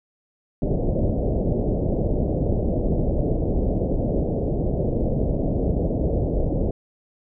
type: low-pass noise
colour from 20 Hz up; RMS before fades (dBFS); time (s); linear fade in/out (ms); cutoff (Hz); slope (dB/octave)
pink; -22; 0.62-6.71; 2; 640; 48
effects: none